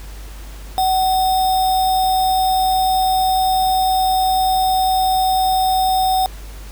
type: tone with sample-and-hold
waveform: sine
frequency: 752 Hz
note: F#5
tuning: 28 cents sharp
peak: -13 dBFS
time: 0.78-6.26 s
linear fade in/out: 0 ms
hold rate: 4410 Hz
effects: added 50 Hz sine -31 dBFS peak until 6.71 s + pink hiss -41 dBFS RMS until 6.71 s